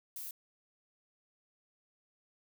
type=noise; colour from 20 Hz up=violet; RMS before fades=-43 dBFS; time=0.16-0.31 s; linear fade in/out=2 ms; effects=none